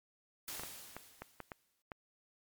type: noise with exponential decay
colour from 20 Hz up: white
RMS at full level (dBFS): -42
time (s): 0.48-1.82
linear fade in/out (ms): 1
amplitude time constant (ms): 290
type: clicks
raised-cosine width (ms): 0.5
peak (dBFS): -28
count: 7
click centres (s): 0.596 / 0.635 / 0.966 / 1.22 / 1.403 / 1.518 / 1.918
effects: MP3 96 kbps